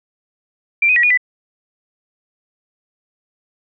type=tone with pitch steps; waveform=sine; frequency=2360 / 2500 / 1918 / 2449 / 1990 Hz; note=D7 / D#7 / A#6 / D#7 / B6; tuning=+8 / +8 / +49 / -28 / +13 cents; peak=-10 dBFS; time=0.82-1.175 s; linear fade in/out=5 ms; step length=71 ms; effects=none